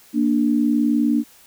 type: tone pair together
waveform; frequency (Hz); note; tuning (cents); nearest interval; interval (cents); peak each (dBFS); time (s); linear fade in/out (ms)
sine; 233.9 / 293.7; A#3 / D4; +6 / 0; major third; 394; -18; 0.13-1.24; 50
effects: white hiss -50 dBFS RMS until 1.46 s